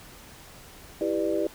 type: chord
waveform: sine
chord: E minor seventh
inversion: none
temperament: just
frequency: 329.6 / 395.6 / 494.4 / 593.3 Hz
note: E4 / G4 / B4 / D5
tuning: 0 / +16 / +2 / +18 cents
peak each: -28 / -29 / -32 / -29 dBFS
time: 1.01-1.47 s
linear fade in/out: 2 ms
effects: pink hiss -48 dBFS RMS until 1.54 s